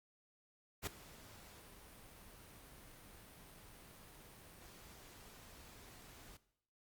pink noise with ADSR envelope, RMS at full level -38 dBFS, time 0.82-6.37 s, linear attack 51 ms, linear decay 3 ms, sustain -20 dB, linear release 4 ms, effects noise-tail reverb RT60 0.7 s tail -17 dB re dry + Opus 48 kbps

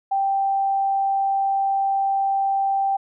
sine tone, 784 Hz, G5, in tune, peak -18 dBFS, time 0.11-2.97 s, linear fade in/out 10 ms, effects none

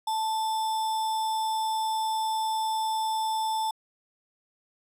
sine tone with sample-and-hold, 880 Hz, A5, in tune, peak -25 dBFS, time 0.07-3.71 s, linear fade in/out 5 ms, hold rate 4410 Hz, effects low-pass 12000 Hz 12 dB/octave

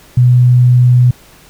sine tone, 124 Hz, B2, 7 cents sharp, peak -4 dBFS, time 0.17-1.11 s, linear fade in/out 5 ms, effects pink hiss -42 dBFS RMS until 1.49 s

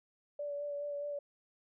sine tone with vibrato, 578 Hz, D5, 28 cents flat, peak -36 dBFS, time 0.39-1.19 s, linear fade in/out 5 ms, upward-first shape sine, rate 4.8 Hz, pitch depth 18 cents each way, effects none

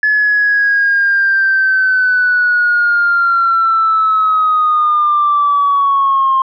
sine linear sweep, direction down, 1714 to 1059 Hz, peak -8 dBFS, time 0.03-6.42 s, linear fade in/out 2 ms, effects tanh soft clip ceiling -4 dBFS

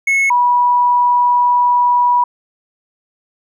triangle / sine tone pair in turn, 2189 / 975.1 Hz, C#7 / B5, -22 / -22 cents, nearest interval octave + major second, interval 1400 cents, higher first, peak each -9 dBFS, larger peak neither, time 0.07-0.3 / 0.3-2.24 s, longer second, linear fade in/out 5 ms, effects none

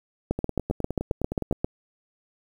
two click trains, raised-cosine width 2 ms, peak -15 / -10 dBFS, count 12 / 11, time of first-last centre 0.39-1.526 / 0.31-1.645 s, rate 9.68 / 7.49 Hz, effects 8-bit

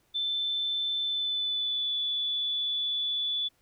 sine tone with pitch glide, 3533 to 3456 Hz, A7 to A7, +6 to -32 cents, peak -27 dBFS, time 0.14-3.49 s, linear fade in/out 20 ms, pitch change -38 cents, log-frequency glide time 1.01-1.96 s, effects pink hiss -69 dBFS RMS until 3.61 s

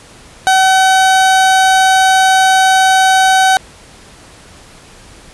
30% pulse tone, 759 Hz, F#5, 44 cents sharp, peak -4 dBFS, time 0.47-3.57 s, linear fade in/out 0 ms, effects pink hiss -39 dBFS RMS until 5.33 s + resampled to 24000 Hz

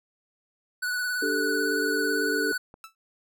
square tone with vibrato, 1480 Hz, F#6, in tune, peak -27 dBFS, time 0.82-2.58 s, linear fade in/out 10 ms, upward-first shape triangle, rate 18 Hz, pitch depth 35 cents each way
sine chord, D suspended fourth, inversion none, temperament equal, 293.7 / 392 / 440 Hz, D4 / G4 / A4, 0 / 0 / 0 cents, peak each -30 / -31 / -29 dBFS, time 1.22-2.52 s, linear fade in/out 5 ms
clicks, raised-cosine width 1 ms, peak -32 dBFS, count 2, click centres 2.529 / 2.741 s
sawtooth tone with exponential decay, 1318.5 Hz, E6, in tune, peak -33 dBFS, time 2.84-2.95 s, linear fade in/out 1 ms, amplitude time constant 22 ms
effects none

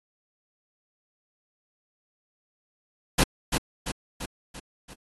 pink noise with echo, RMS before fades -20 dBFS, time 3.18-3.24 s, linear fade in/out 10 ms, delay 340 ms, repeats 5, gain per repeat -5 dB, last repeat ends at 4.94 s, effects AAC 32 kbps

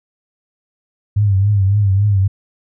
sine tone with vibrato, 100 Hz, G2, 35 cents sharp, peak -10 dBFS, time 1.16-2.28 s, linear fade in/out 10 ms, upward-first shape triangle, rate 3.6 Hz, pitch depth 98 cents each way, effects none

